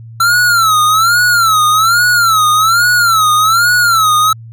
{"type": "tone with vibrato", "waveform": "square", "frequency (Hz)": 1341, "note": "E6", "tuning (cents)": 29, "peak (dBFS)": -8, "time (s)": [0.2, 4.33], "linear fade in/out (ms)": 5, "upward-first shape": "sine", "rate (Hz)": 1.2, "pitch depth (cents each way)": 150, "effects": ["added 114 Hz sine -29 dBFS peak until 4.52 s"]}